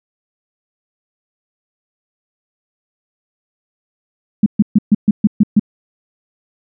sine tone bursts, 209.2 Hz, G#3, 13 cents sharp, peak -5 dBFS, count 8, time 4.43-5.596 s, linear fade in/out 5 ms, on 32 ms, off 130 ms, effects none

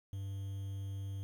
triangle tone with quantisation, 98 Hz, G2, in tune, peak -36 dBFS, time 0.13-1.23 s, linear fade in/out 0 ms, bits 10, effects none

